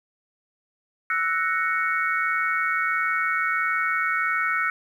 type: chord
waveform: sine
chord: F# dominant seventh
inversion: third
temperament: equal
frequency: 1318.5 / 1480 / 1864.7 / 2217 Hz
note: E6 / F#6 / A#6 / C#7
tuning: 0 / 0 / 0 / 0 cents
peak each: -26 / -26 / -29 / -27 dBFS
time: 1.1-4.7 s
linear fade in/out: 2 ms
effects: 9-bit